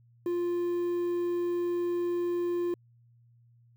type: tone with quantisation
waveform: triangle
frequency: 349.3 Hz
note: F4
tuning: in tune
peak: -25 dBFS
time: 0.26-2.74 s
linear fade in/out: 2 ms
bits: 9
effects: added 118 Hz sine -58 dBFS peak until 3.76 s